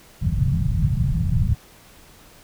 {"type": "low-pass noise", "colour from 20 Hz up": "white", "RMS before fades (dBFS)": -20, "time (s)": [0.21, 1.55], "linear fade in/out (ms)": 20, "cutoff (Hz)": 170, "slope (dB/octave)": 48, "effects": ["pink hiss -49 dBFS RMS until 2.43 s"]}